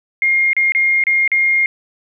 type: tone with dropouts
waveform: sine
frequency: 2129 Hz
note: C7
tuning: 30 cents sharp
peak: -11 dBFS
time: 0.22-1.66 s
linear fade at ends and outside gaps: 1 ms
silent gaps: 0.532-0.566 / 0.721-0.749 / 1.038-1.068 / 1.277-1.317 s
effects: none